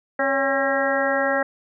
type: harmonic tone with a mistuned harmonic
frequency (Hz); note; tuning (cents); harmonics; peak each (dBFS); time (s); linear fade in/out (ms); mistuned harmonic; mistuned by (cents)
270; C#4; -45; 1 / 2 / 3 / 4 / 5 / 6 / 7; -29 / -22 / -27 / -32 / -29 / -26 / -27; 0.19-1.43; 5; 2; +50
effects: none